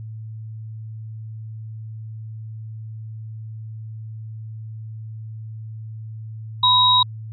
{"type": "tone pair together", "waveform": "sine", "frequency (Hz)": [999, 3810], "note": ["B5", "A#7"], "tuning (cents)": [20, 37], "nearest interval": "octave + major seventh", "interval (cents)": 2317, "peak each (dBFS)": [-16, -14], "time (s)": [6.63, 7.03], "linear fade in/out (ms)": 5, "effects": ["added 110 Hz sine -31 dBFS peak until 7.32 s"]}